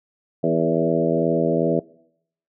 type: harmonic tone with a mistuned harmonic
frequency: 82.41 Hz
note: E2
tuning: in tune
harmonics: 2 / 3 / 4 / 5 / 6 / 7 / 8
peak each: -25 / -25 / -25 / -25 / -25 / -25 / -25 dBFS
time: 0.43-1.8 s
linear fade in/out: 10 ms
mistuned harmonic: 6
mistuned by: -21 cents
effects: noise-tail reverb RT60 0.7 s tail -22 dB re dry